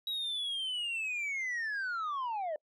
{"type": "linear sweep", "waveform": "sine", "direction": "down", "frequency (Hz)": [3862, 587], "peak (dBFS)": -30, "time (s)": [0.07, 2.56], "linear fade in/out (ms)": 2, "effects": ["noise-tail reverb RT60 0.1 s tail -26 dB re dry", "tanh soft clip ceiling -32 dBFS"]}